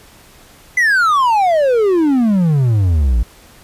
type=exponential sweep; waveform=triangle; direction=down; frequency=2041 to 53.3 Hz; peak=-8 dBFS; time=0.77-3.23 s; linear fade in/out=5 ms; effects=pink hiss -44 dBFS RMS until 3.63 s + resampled to 32000 Hz